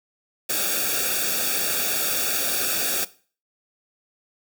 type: noise with comb filter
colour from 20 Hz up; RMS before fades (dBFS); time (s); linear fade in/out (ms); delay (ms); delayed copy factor
white; -24; 0.49-3.05; 10; 0.98; -0.95
effects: noise-tail reverb RT60 0.4 s tail -18 dB re dry